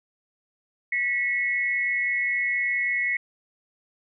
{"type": "tone pair together", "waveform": "sine", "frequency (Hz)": [1949, 2188], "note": ["B6", "C#7"], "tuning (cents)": [-23, -23], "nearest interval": "major second", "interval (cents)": 200, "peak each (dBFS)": [-25, -25], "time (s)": [0.92, 3.17], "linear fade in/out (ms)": 5, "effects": []}